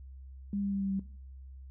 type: tone with pitch steps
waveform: sine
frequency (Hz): 201.3 / 199.33 / 197.39 / 195.46 / 193.55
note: G3 / G3 / G3 / G3 / G3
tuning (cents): +46 / +29 / +12 / -5 / -22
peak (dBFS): -30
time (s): 0.53-0.995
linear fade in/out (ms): 2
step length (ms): 93
effects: noise-tail reverb RT60 0.5 s tail -18 dB re dry + added 66 Hz sine -45 dBFS peak until 1.7 s